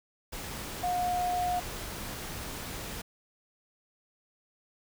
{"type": "tone in noise", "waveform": "sine", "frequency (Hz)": 717, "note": "F5", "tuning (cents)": 45, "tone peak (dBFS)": -27, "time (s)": [0.83, 1.6], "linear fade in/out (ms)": 10, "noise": "pink", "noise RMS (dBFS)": -39, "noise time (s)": [0.32, 3.02], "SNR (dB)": 9, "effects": []}